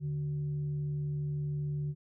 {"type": "tone with frequency modulation", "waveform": "sine", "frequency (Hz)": 146.83, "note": "D3", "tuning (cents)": 0, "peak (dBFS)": -31, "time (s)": [0, 1.95], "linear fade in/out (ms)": 50, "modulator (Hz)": 226, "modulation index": 0.21, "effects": []}